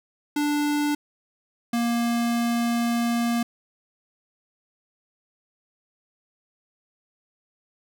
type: tone pair in turn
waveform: square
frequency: 293.7 / 235.4 Hz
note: D4 / A#3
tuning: 0 / +17 cents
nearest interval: major third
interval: 383 cents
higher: first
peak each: -22 dBFS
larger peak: neither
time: 0.36-0.95 / 1.73-3.43 s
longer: second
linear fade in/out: 5 ms
effects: none